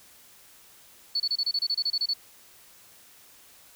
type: tone bursts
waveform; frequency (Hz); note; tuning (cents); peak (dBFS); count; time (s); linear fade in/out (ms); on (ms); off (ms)
sine; 4435; C#8; 0; -23; 13; 1.15-2.136; 5; 50; 28
effects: white hiss -54 dBFS RMS until 3.75 s